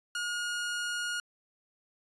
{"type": "tone", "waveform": "sawtooth", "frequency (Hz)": 1434, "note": "F6", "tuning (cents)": 45, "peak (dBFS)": -28, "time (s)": [0.15, 1.2], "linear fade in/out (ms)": 2, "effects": ["resampled to 24000 Hz"]}